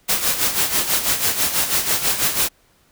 white noise with tremolo, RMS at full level -17 dBFS, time 0.08-2.49 s, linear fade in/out 20 ms, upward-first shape sine, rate 6.1 Hz, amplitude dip 65%, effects pink hiss -58 dBFS RMS until 2.91 s

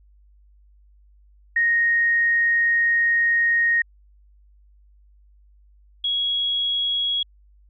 sine tone pair in turn, 1864.7 / 3323 Hz, A#6 / G#7, 0 / 0 cents, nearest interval minor seventh, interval 1000 cents, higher second, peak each -16 / -20 dBFS, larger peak first, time 1.56-3.82 / 6.04-7.23 s, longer first, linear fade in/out 5 ms, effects added 50 Hz sine -51 dBFS peak until 7.69 s

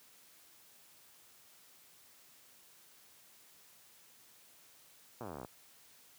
slowing click train, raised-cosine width 1 ms, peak -30 dBFS, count 21, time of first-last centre 5.21-5.448 s, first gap 8 ms, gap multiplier 1.04, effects white hiss -62 dBFS RMS until 6.18 s + high-pass 80 Hz 12 dB/octave

